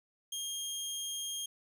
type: tone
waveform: 20% pulse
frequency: 3228 Hz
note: G#7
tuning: 50 cents flat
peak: -31 dBFS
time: 0.32-1.46 s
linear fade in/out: 5 ms
effects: none